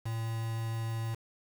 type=tone with quantisation; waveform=triangle; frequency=113.3 Hz; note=A#2; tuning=49 cents flat; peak=-30 dBFS; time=0.05-1.15 s; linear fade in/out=10 ms; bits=7; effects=none